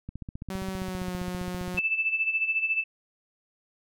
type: click train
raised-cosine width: 5 ms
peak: -24 dBFS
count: 26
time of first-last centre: 0.09-1.746 s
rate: 15.1 Hz
type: tone with pitch glide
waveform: sawtooth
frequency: 190 to 180.48 Hz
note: F#3 to F#3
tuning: +46 to -43 cents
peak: -28 dBFS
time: 0.5-1.79 s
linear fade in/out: 0 ms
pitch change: -89 cents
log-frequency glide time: 0.69-1.15 s
type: tone with tremolo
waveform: sine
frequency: 2637 Hz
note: E7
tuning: in tune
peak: -21 dBFS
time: 1.77-2.84 s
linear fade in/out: 10 ms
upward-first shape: sine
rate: 14 Hz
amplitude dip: 70%
effects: none